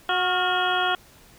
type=harmonic tone with a mistuned harmonic; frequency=365.5 Hz; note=F#4; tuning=21 cents flat; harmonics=1 / 2 / 3 / 4 / 5 / 7 / 8 / 9; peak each=-31 / -25 / -29 / -25 / -34 / -36 / -34 / -29 dBFS; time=0.09-0.95 s; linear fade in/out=2 ms; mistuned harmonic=4; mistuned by=-56 cents; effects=pink hiss -52 dBFS RMS until 1.38 s